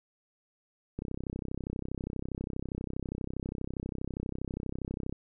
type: click train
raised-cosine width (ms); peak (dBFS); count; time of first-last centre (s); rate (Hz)
3; -22; 135; 0.99-5.126; 32.4
effects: none